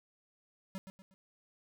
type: tone with echo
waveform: square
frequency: 191 Hz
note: G3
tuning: 45 cents flat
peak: -39 dBFS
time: 0.75-0.78 s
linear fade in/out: 0 ms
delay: 120 ms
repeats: 3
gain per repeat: -8 dB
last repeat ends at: 1.14 s
effects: none